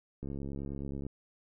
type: click train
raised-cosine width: 3 ms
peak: -27 dBFS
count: 59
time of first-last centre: 0.23-1.066 s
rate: 69.4 Hz
effects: none